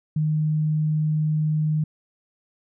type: tone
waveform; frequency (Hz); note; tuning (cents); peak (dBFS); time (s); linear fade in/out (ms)
sine; 154; D#3; -17; -19; 0.16-1.84; 5
effects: none